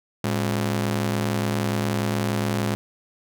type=ring-modulated tone; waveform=sawtooth; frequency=157.1 Hz; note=D#3; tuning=17 cents sharp; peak=-15 dBFS; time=0.24-2.75 s; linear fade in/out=0 ms; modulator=45.1 Hz; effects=none